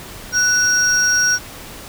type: tone pair together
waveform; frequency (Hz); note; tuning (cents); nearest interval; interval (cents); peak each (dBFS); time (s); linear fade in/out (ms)
triangle; 1480 / 5620; F#6 / F8; 0 / +10; octave + major seventh; 2310; -13; 0.32-1.39; 50
effects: tanh soft clip ceiling -7 dBFS + pink hiss -35 dBFS RMS until 1.88 s